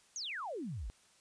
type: exponential sweep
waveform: sine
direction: down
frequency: 6810 to 43.12 Hz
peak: -38 dBFS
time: 0.16-0.9 s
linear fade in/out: 0 ms
effects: white hiss -66 dBFS RMS until 1.2 s + resampled to 22050 Hz